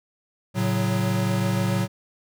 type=chord; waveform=square; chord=F# minor; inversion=first; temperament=equal with one note detuned; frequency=112.51 / 138.59 / 185 Hz; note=A2 / C#3 / F#3; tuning=+39 / 0 / 0 cents; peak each=-25 / -30 / -25 dBFS; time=0.54-1.88 s; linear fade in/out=50 ms; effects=none